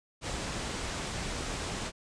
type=low-pass noise; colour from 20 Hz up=pink; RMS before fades=-36 dBFS; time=0.21-1.92 s; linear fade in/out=50 ms; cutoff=8900 Hz; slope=48 dB/octave; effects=none